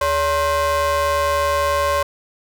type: ring-modulated tone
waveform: square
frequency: 246.8 Hz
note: B3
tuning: 1 cent flat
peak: -14 dBFS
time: 0.01-2.03 s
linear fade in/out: 5 ms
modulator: 816 Hz
effects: none